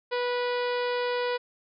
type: harmonic tone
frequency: 490 Hz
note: B4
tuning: 14 cents flat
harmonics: 1 / 2 / 3 / 4 / 5 / 6 / 7 / 8 / 9 / 10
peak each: -27 / -33 / -37 / -39 / -41 / -43 / -44 / -45 / -46 / -47 dBFS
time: 0.11-1.38 s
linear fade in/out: 20 ms
effects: none